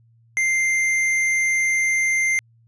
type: tone with hard clipping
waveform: sine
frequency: 2093 Hz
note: C7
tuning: in tune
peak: -19 dBFS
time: 0.37-2.39 s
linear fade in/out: 0 ms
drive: 9 dB
effects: added 115 Hz sine -53 dBFS peak until 2.67 s + resampled to 24000 Hz